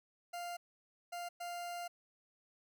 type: tone bursts at uneven times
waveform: 40% pulse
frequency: 698.5 Hz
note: F5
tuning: in tune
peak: -40 dBFS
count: 3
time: 0.33-0.57 / 1.12-1.29 / 1.4-1.88 s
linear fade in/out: 10 ms
effects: none